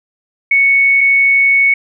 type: tone pair in turn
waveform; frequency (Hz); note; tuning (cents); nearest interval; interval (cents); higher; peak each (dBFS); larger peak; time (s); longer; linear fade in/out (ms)
sine; 2217 / 2217; C#7 / C#7; 0 / 0; unison; 0; neither; -7; neither; 0.51-1.01 / 1.01-1.74; second; 5
effects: none